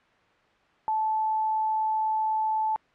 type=tone; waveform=sine; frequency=872 Hz; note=A5; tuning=16 cents flat; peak=-23 dBFS; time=0.88-2.76 s; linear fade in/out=0 ms; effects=white hiss -61 dBFS RMS until 2.94 s + low-pass 2000 Hz 12 dB/octave